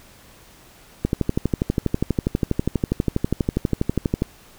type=click train; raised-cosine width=3 ms; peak=-6 dBFS; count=40; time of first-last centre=1.05-4.221 s; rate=12.3 Hz; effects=pink hiss -49 dBFS RMS until 4.58 s